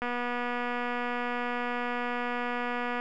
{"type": "click train", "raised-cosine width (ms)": 0.5, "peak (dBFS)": -18, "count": 725, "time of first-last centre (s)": [0.02, 2.999], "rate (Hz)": 243, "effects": []}